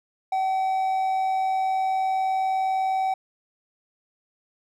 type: tone with amplitude modulation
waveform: triangle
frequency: 762 Hz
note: G5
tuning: 49 cents flat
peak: -18 dBFS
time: 0.32-3.14 s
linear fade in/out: 5 ms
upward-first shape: sine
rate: 99.8 Hz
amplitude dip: 30%
effects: none